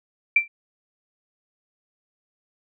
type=tone with exponential decay; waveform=sine; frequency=2349 Hz; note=D7; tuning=in tune; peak=-10 dBFS; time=0.36-0.48 s; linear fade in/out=5 ms; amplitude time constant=26 ms; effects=none